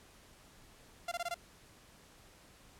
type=tone bursts; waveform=sawtooth; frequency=692 Hz; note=F5; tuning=16 cents flat; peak=-31 dBFS; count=5; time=1.08-1.344 s; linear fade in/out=5 ms; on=36 ms; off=21 ms; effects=pink hiss -60 dBFS RMS until 2.79 s + low-pass 12000 Hz 12 dB/octave